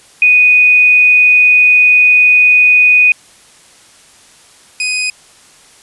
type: tone pair in turn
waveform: sine / sawtooth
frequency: 2483 / 2497 Hz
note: D#7 / D#7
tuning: -4 / +6 cents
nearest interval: unison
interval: 10 cents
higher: second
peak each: -4 / -10 dBFS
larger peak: first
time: 0.22-3.12 / 4.8-5.1 s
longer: first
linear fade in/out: 2 ms
effects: white hiss -43 dBFS RMS until 5.82 s + resampled to 24000 Hz